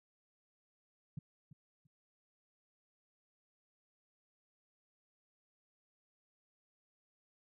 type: tone with echo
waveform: sine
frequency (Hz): 146.83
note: D3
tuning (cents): 0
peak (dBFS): -38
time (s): 1.17-1.19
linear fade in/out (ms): 5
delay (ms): 340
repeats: 2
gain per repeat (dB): -14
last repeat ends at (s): 1.87
effects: none